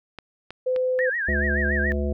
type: clicks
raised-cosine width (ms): 0.3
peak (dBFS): -20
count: 3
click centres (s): 0.187 / 0.506 / 0.762
type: tone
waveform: sine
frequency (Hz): 510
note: C5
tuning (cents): -44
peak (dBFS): -20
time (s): 0.66-1.1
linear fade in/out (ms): 10
type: tone with vibrato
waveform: sine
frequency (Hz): 1739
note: A6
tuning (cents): -21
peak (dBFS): -23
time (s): 0.99-1.92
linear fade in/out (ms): 0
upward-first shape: sine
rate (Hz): 7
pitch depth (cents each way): 170
type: harmonic tone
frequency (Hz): 71.8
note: D2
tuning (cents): -39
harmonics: 1 / 3 / 5 / 7 / 9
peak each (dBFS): -24 / -29 / -31 / -32 / -34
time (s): 1.28-2.13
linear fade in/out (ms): 5
effects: none